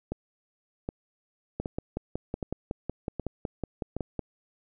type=two click trains; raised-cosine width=2 ms; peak=-18 / -17 dBFS; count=6 / 15; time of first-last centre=0.12-3.966 / 1.6-4.193 s; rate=1.3 / 5.4 Hz; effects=none